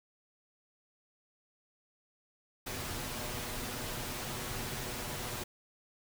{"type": "noise with comb filter", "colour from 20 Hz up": "pink", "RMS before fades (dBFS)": -39, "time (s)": [2.66, 5.44], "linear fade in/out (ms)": 10, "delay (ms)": 8.2, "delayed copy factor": 0.55, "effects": []}